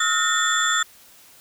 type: tone cluster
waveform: sine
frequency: 1287 / 1428 / 1828 / 3465 / 7250 Hz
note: E6 / F6 / A#6 / A7 / A#8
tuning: -42 / +38 / -34 / -27 / -49 cents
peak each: -24 dBFS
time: 0-0.83 s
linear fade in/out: 5 ms
effects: tanh soft clip ceiling -9 dBFS + white hiss -50 dBFS RMS until 1.4 s